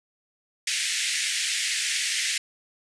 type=band-pass noise; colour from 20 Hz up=pink; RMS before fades=-27 dBFS; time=0.67-2.38 s; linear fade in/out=5 ms; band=1800 to 9500 Hz; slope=48 dB/octave; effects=none